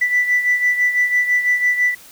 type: beating tone pair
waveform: sine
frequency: 1975.5 / 1981.5 Hz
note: B6 / B6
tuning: 0 / +5 cents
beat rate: 6 Hz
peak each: -14 / -20 dBFS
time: 0.01-1.95 s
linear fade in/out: 10 ms
effects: tanh soft clip ceiling -8 dBFS + white hiss -43 dBFS RMS until 2.11 s